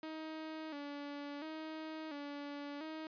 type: tone with vibrato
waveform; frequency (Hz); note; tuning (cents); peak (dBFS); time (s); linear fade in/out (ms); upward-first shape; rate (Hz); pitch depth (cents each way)
sawtooth; 300.8; D4; +42; -39; 0.03-3.07; 2; square; 0.72; 80
effects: resampled to 11025 Hz